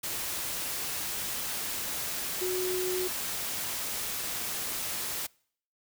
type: tone in noise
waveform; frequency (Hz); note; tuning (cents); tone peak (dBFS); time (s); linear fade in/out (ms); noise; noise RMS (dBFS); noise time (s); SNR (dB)
sine; 367.2; F#4; -13; -29; 2.41-3.08; 10; white; -34; 0.03-5.27; +2
effects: noise-tail reverb RT60 0.6 s tail -26 dB re dry